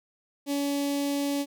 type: tone with notch filter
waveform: sawtooth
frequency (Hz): 283.2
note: C#4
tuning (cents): +37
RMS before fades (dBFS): -28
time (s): 0.46-1.46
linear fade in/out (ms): 50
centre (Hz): 1400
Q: 0.69
effects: none